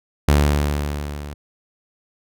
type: tone with level ramp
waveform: sawtooth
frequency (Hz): 73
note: D2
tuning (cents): -10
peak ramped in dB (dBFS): -7 to -27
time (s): 0.28-1.34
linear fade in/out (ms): 5
effects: none